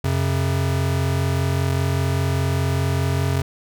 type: tone pair together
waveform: square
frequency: 90.3 / 135.3 Hz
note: F#2 / C#3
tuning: -42 / -42 cents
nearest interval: perfect fifth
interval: 700 cents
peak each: -22 dBFS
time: 0.04-3.42 s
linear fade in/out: 5 ms
effects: none